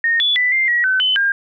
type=tone with pitch steps; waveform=sine; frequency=1847 / 3438 / 1988 / 2098 / 1915 / 1522 / 3033 / 1608 Hz; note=A#6 / A7 / B6 / C7 / A#6 / F#6 / F#7 / G6; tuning=-16 / -41 / +11 / +4 / +46 / +48 / +42 / +44 cents; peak=-13 dBFS; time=0.04-1.32 s; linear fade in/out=2 ms; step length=160 ms; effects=none